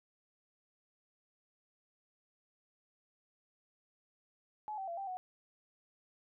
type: tone with pitch steps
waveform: sine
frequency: 851 / 771 / 681 / 784 / 738 Hz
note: G#5 / G5 / F5 / G5 / F#5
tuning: +42 / -29 / -44 / 0 / -5 cents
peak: -38 dBFS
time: 4.68-5.17 s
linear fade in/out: 0 ms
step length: 98 ms
effects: none